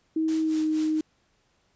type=tone with pitch glide; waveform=sine; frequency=318.3 to 311.7 Hz; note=D#4 to D#4; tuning=+39 to +3 cents; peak=-22 dBFS; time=0.16-1.01 s; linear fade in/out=5 ms; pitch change=-36 cents; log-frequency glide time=0.39-0.62 s
type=noise with tremolo; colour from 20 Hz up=white; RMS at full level=-40 dBFS; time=0.28-1.01 s; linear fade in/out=2 ms; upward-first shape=sine; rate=4.2 Hz; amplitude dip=80%
effects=pink hiss -68 dBFS RMS until 1.75 s + resampled to 16000 Hz